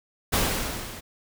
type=noise with level ramp; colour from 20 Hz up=pink; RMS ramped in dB=-21 to -40 dBFS; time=0.32-1.01 s; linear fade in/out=20 ms; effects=none